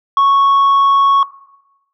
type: tone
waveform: sine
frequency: 1107 Hz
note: C#6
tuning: 3 cents flat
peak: -5 dBFS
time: 0.17-1.23 s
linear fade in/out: 2 ms
effects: noise-tail reverb RT60 0.9 s tail -18 dB re dry + tanh soft clip ceiling -7 dBFS